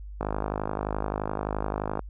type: click train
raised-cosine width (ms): 1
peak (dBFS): -14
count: 93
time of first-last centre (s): 0.21-1.993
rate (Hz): 51.6
effects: added 50 Hz sine -37 dBFS peak until 2.09 s